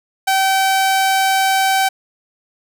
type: tone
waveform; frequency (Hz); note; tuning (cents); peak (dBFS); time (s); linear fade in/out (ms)
sawtooth; 770; G5; -31; -9; 0.27-1.89; 10
effects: none